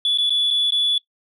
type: tone with dropouts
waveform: sine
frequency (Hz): 3435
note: A7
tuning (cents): -42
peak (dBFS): -15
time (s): 0.05-0.98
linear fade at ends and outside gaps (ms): 2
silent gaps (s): 0.175-0.184 / 0.296-0.304 / 0.505-0.509 / 0.706-0.721
effects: noise-tail reverb RT60 0.1 s tail -20 dB re dry + tanh soft clip ceiling -13 dBFS